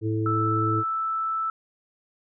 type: harmonic tone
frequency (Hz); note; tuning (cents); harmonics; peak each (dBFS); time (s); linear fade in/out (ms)
109.2; A2; -13; 1 / 3 / 4; -25 / -27 / -32; 0.01-0.84; 50
type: tone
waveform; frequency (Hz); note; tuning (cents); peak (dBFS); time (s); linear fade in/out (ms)
sine; 1318.5; E6; 0; -24; 0.26-1.5; 2
effects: none